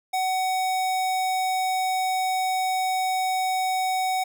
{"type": "tone", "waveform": "square", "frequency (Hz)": 750, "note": "F#5", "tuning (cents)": 23, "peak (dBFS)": -23, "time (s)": [0.13, 4.24], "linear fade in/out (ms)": 10, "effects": []}